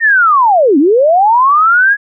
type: linear two-way sweep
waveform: sine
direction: down then up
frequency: 1864.7 to 261.6 to 1691 Hz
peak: -5 dBFS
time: 0-1.97 s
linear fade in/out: 50 ms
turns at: 0.78 s
effects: none